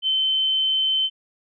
sine tone, 3077 Hz, G7, 33 cents flat, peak -18 dBFS, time 0.02-1.1 s, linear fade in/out 50 ms, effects none

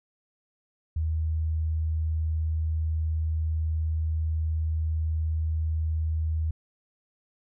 sine tone, 79.3 Hz, D#2, 33 cents sharp, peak -24 dBFS, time 0.96-6.51 s, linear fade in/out 5 ms, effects none

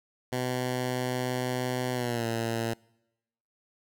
10% pulse tone with pitch glide, 126.1 to 114.97 Hz, B2 to A#2, +36 to -23 cents, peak -20 dBFS, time 0.32-2.74 s, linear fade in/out 10 ms, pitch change -159 cents, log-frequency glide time 1.93-2.26 s, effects noise-tail reverb RT60 0.9 s tail -25 dB re dry

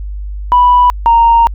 sine tone pair in turn, 985 / 928.4 Hz, B5 / A#5, -5 / -7 cents, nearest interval minor second, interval 102 cents, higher first, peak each -3 dBFS, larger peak neither, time 0.52-0.9 / 1.06-1.47 s, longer second, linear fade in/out 0 ms, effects tanh soft clip ceiling 0 dBFS + added 50 Hz sine -19 dBFS peak until 1.54 s

